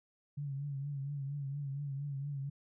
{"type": "tone with vibrato", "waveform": "sine", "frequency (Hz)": 140.6, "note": "C#3", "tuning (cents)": 25, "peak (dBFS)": -36, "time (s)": [0.37, 2.5], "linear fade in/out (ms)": 10, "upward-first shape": "triangle", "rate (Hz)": 4.3, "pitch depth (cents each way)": 72, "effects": []}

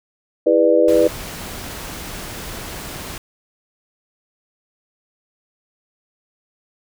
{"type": "chord", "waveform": "sine", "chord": "E dominant seventh", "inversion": "none", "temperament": "just", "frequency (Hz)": [329.6, 412, 494.4, 593.3], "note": ["E4", "G#4", "B4", "D5"], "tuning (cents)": [0, -14, 2, 18], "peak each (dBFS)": [-17, -20, -14, -16], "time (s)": [0.46, 1.08], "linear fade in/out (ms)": 10}
{"type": "noise", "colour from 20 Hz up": "pink", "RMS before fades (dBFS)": -31, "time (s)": [0.88, 3.18], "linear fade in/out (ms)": 2}
{"effects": []}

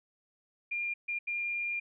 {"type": "tone bursts at uneven times", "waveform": "sine", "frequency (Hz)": 2403, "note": "D7", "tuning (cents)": 39, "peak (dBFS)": -31, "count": 3, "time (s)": [[0.71, 0.94], [1.08, 1.19], [1.27, 1.8]], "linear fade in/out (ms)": 10, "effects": []}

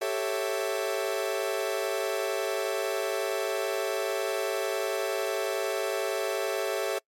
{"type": "chord", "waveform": "40% pulse", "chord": "A dominant seventh", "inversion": "third", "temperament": "equal with one note detuned", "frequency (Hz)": [392, 443.1, 554.4, 659.3], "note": ["G4", "A4", "C#5", "E5"], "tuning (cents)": [0, 12, 0, 0], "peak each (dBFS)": -32, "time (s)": [0.01, 6.99], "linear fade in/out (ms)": 10, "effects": ["noise-tail reverb RT60 0.1 s tail -25 dB re dry", "MP3 64 kbps"]}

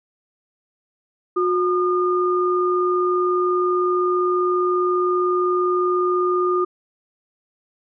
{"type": "tone pair together", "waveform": "sine", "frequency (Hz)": [361.5, 1215.9], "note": ["F#4", "D#6"], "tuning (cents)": [-40, -40], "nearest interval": "octave + major sixth", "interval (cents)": 2100, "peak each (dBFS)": [-18, -21], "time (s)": [1.36, 6.65], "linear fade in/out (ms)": 10, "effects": []}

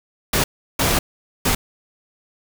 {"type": "noise bursts at uneven times", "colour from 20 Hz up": "pink", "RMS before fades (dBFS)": -18, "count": 3, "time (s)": [[0.33, 0.44], [0.79, 0.99], [1.45, 1.55]], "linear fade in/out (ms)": 5, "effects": []}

